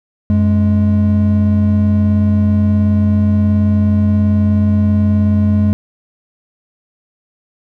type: tone pair together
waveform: triangle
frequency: 92.5 / 209.6 Hz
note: F#2 / G#3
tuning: 0 / +16 cents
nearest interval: octave + major second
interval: 1416 cents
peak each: -10 dBFS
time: 0.3-5.73 s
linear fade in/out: 0 ms
effects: none